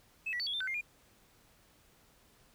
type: tone with pitch steps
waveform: triangle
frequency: 2598 / 1944 / 4510 / 3350 / 3573 / 1521 / 2114 / 2417 Hz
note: E7 / B6 / C#8 / G#7 / A7 / F#6 / C7 / D7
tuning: -26 / -28 / +29 / +14 / +26 / +47 / +17 / +49 cents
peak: -30 dBFS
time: 0.26-0.812 s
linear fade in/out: 10 ms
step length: 69 ms
effects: tanh soft clip ceiling -31 dBFS + pink hiss -65 dBFS RMS until 2.54 s